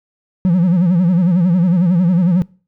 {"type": "tone with vibrato", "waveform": "triangle", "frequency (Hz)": 177.1, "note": "F3", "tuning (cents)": 24, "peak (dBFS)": -7, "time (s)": [0.45, 2.42], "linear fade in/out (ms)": 0, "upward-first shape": "sine", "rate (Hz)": 11, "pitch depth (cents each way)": 120, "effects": ["noise-tail reverb RT60 0.4 s tail -25 dB re dry", "tanh soft clip ceiling -3 dBFS"]}